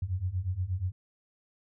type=beating tone pair; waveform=sine; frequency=87.31 / 95.71 Hz; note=F2 / G2; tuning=0 / -41 cents; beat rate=8.4 Hz; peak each=-33 / -31 dBFS; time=0.02-0.92 s; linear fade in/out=5 ms; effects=none